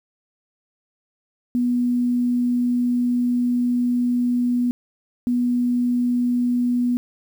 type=tone pair in turn; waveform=sine; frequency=244.5 / 244.5 Hz; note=B3 / B3; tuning=-17 / -17 cents; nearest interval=unison; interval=0 cents; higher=neither; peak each=-17 dBFS; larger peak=neither; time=1.55-4.71 / 5.27-6.97 s; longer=first; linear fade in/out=0 ms; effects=8-bit